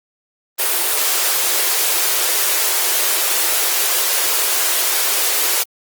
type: high-pass noise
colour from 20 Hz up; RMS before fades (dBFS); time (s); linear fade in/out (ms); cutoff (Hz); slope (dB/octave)
white; -17; 0.58-5.64; 20; 330; 96
effects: Opus 24 kbps